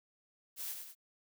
blue noise with echo, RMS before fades -41 dBFS, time 0.56-0.76 s, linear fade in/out 50 ms, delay 96 ms, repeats 2, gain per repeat -5 dB, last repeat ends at 0.952 s, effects none

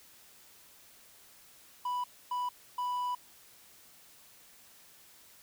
triangle tone bursts at uneven times, 987.8 Hz, B5, in tune, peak -29 dBFS, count 3, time 1.85-2.04 / 2.31-2.49 / 2.78-3.15 s, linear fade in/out 5 ms, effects white hiss -58 dBFS RMS until 5.42 s

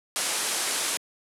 white low-pass noise, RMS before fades -28 dBFS, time 0.16-0.97 s, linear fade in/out 0 ms, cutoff 11000 Hz, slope 48 dB/octave, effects high-pass 300 Hz 12 dB/octave

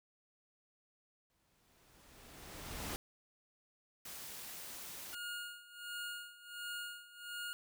pink noise with exponential growth, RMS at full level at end -40 dBFS, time 1.3-2.96 s, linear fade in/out 0 ms, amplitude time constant 360 ms
white noise, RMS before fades -48 dBFS, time 4.05-5.15 s, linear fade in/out 5 ms
25% pulse tone with tremolo, 1428 Hz, F6, 38 cents sharp, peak -37 dBFS, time 5.13-7.53 s, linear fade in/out 0 ms, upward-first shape sine, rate 1.4 Hz, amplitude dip 85%
effects none

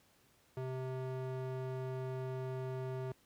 square tone with band-pass filter, 130 Hz, C3, 11 cents flat, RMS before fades -40 dBFS, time 0.57-3.12 s, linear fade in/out 0 ms, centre 400 Hz, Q 0.69, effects pink hiss -69 dBFS RMS until 3.25 s + high-pass 60 Hz 12 dB/octave

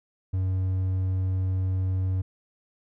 triangle tone, 93.6 Hz, F#2, 20 cents sharp, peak -21 dBFS, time 0.33-2.22 s, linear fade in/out 10 ms, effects none

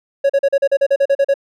triangle tone bursts, 554.4 Hz, C#5, in tune, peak -8 dBFS, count 12, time 0.24-1.341 s, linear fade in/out 10 ms, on 56 ms, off 39 ms, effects none

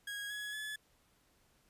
30% pulse tone with pitch steps, 1646 / 1680.6 / 1715.9 Hz, G#6 / G#6 / A6, -16 / +20 / -44 cents, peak -37 dBFS, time 0.07-0.76 s, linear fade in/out 5 ms, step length 230 ms, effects pink hiss -71 dBFS RMS until 1.69 s + resampled to 32000 Hz

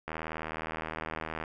click train, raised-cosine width 0.5 ms, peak -20 dBFS, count 109, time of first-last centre 0.08-1.438 s, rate 79.5 Hz, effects none

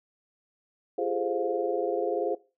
sine tone cluster, 344.1 / 404.4 / 425.3 / 522 / 701 Hz, F4 / G#4 / G#4 / C5 / F5, -26 / -46 / +41 / -4 / +6 cents, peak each -33 / -32 / -32 / -31 / -34 dBFS, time 0.98-2.35 s, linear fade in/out 5 ms, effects noise-tail reverb RT60 0.3 s tail -19 dB re dry

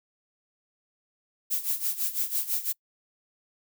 violet noise with tremolo, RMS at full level -26 dBFS, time 1.5-2.73 s, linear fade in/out 20 ms, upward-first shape sine, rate 6 Hz, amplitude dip 80%, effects noise-tail reverb RT60 0.1 s tail -26 dB re dry

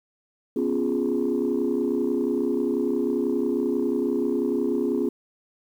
sine chord, C# dominant seventh, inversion third, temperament equal, 246.9 / 277.2 / 349.2 / 415.3 Hz, B3 / C#4 / E#4 / G#4, 0 / 0 / 0 / 0 cents, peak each -26 dBFS, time 0.56-5.09 s, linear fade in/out 5 ms, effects tanh soft clip ceiling -15 dBFS + 9-bit

